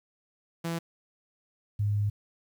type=tone pair in turn; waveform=sawtooth / sine; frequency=167.1 / 103.27 Hz; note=E3 / G#2; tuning=+24 / -9 cents; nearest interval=minor sixth; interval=833 cents; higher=first; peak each=-26 / -24 dBFS; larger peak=second; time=0.64-0.79 / 1.79-2.1 s; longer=second; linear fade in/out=10 ms; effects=10-bit